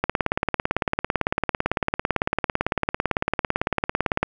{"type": "click train", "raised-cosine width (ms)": 0.5, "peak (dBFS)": -5, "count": 76, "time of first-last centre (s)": [0.04, 4.23], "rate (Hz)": 17.9, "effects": []}